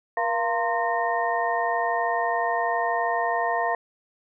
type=tone cluster; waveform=sine; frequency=474.1 / 691 / 918 / 1050 / 1837 Hz; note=A#4 / F5 / A#5 / C6 / A#6; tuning=+29 / -19 / -27 / +6 / -26 cents; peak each=-31 / -25 / -29 / -30 / -29 dBFS; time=0.17-3.75 s; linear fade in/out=2 ms; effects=none